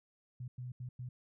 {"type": "tone bursts at uneven times", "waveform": "sine", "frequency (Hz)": 124.8, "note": "B2", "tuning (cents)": 19, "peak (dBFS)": -40, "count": 4, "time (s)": [[0.4, 0.48], [0.58, 0.72], [0.8, 0.89], [0.99, 1.09]], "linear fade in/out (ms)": 5, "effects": []}